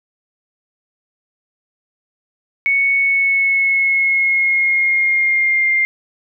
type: tone with pitch glide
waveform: sine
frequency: 2217 to 2106 Hz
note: C#7 to C7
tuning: 0 to +11 cents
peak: -12 dBFS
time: 2.66-5.85 s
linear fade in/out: 0 ms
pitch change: -89 cents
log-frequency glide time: 2.96-5.72 s
effects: none